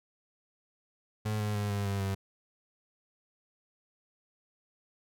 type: tone with pitch steps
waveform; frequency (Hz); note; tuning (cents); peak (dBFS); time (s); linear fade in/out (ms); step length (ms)
35% pulse; 107.1 / 105.08 / 103.09 / 101.15 / 99.24 / 97.36; A2 / G#2 / G#2 / G#2 / G2 / G2; -46 / +21 / -12 / -45 / +22 / -11; -28; 1.25-2.15; 10; 150
effects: none